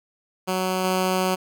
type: tone with level steps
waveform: 10% pulse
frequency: 185.9 Hz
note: F#3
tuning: 8 cents sharp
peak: -14 / -12 dBFS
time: 0.47-1.36 s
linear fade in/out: 20 ms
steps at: 0.84 s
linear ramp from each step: 5 ms
effects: none